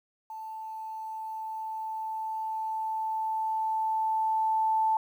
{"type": "tone with level ramp", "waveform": "sine", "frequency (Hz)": 880, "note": "A5", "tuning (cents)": 0, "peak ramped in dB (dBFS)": [-37, -22], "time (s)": [0.3, 4.97], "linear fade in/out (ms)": 2, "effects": ["10-bit"]}